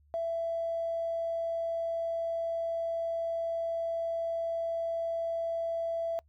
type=tone with tanh clipping; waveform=triangle; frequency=666 Hz; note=E5; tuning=18 cents sharp; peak=-29 dBFS; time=0.14-6.19 s; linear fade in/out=0 ms; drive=2 dB; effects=noise-tail reverb RT60 0.1 s tail -26 dB re dry + added 73 Hz sine -61 dBFS peak until 6.28 s